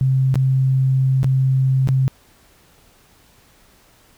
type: tone with dropouts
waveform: sine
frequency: 132.2 Hz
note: C3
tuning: 18 cents sharp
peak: -13 dBFS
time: 0.01-2.08 s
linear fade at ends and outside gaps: 0 ms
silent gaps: 0.342-0.356 / 1.231-1.244 / 1.874-1.888 s
effects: pink hiss -53 dBFS RMS until 4.17 s